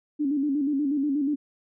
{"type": "tone with vibrato", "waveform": "sine", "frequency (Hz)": 284.8, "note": "C#4", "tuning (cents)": 47, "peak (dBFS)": -22, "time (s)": [0.19, 1.36], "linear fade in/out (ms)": 20, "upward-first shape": "square", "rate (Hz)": 8.3, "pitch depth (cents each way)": 77, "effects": []}